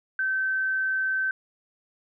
sine tone, 1542 Hz, G6, 29 cents flat, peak -23 dBFS, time 0.19-1.31 s, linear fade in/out 2 ms, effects none

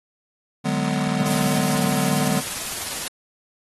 square chord, G# half-diminished seventh, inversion second, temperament just, 149.51 / 186.89 / 207.7 / 249.2 Hz, D3 / F#3 / G#3 / B3, +31 / +18 / 0 / +16 cents, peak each -27 dBFS, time 0.64-2.41 s, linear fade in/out 20 ms
white noise with tremolo, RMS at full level -27 dBFS, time 1.26-3.08 s, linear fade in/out 2 ms, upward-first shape triangle, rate 20 Hz, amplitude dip 40%
effects AAC 32 kbps

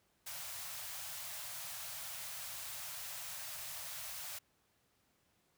white band-stop noise, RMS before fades -45 dBFS, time 0.26-4.39 s, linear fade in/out 10 ms, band 160 to 560 Hz, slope 96 dB/octave, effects pink hiss -75 dBFS RMS until 5.57 s + high-pass 60 Hz 12 dB/octave

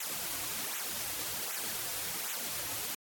white noise with flanger, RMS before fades -37 dBFS, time 0-2.95 s, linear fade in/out 5 ms, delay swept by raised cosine 0.2 to 5.1 ms, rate 1.3 Hz, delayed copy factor -0.85, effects AAC 64 kbps

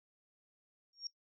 sine tone with exponential growth, 5560 Hz, F8, 9 cents flat, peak -35 dBFS, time 0.93-1.07 s, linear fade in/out 2 ms, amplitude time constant 29 ms, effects noise-tail reverb RT60 0.1 s tail -20 dB re dry

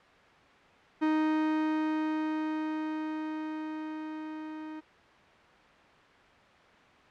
45% pulse tone with level ramp, 311.1 Hz, D#4, in tune, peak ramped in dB -24 to -39 dBFS, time 1.01-4.81 s, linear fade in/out 20 ms, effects white hiss -56 dBFS RMS until 7.1 s + low-pass 2000 Hz 12 dB/octave

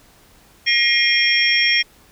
sine tone cluster, 1893 / 2122 / 2422 / 3248 / 5500 Hz, A#6 / C7 / D#7 / G#7 / F8, +26 / +24 / -47 / -39 / -27 cents, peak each -20 dBFS, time 0.66-1.83 s, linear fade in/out 20 ms, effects pink hiss -51 dBFS RMS until 2.11 s

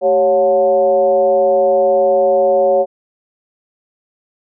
sine tone with frequency modulation, 554.4 Hz, C#5, in tune, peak -9 dBFS, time 0.01-2.86 s, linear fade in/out 50 ms, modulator 167 Hz, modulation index 0.82, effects none

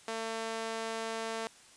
sawtooth tone with high-pass filter, 225 Hz, A3, 39 cents sharp, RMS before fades -37 dBFS, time 0.08-1.47 s, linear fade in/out 0 ms, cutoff 500 Hz, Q 0.91, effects white hiss -57 dBFS RMS until 1.76 s + resampled to 22050 Hz

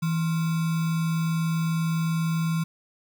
sine tone with sample-and-hold, 163.8 Hz, E3, 11 cents flat, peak -22 dBFS, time 0.02-2.64 s, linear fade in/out 10 ms, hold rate 1225 Hz, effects none

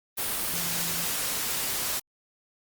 sine tone in noise, 170 Hz, F3, 46 cents flat, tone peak -39 dBFS, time 0.52-1.06 s, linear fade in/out 20 ms, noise white, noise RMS -29 dBFS, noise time 0.17-2 s, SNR -13 dB, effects Opus 32 kbps

